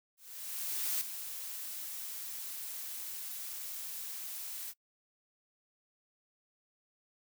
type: noise with ADSR envelope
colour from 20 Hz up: blue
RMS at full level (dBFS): -33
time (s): 0.17-4.74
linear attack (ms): 840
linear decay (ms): 6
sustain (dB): -9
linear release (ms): 49
effects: noise-tail reverb RT60 0.1 s tail -23 dB re dry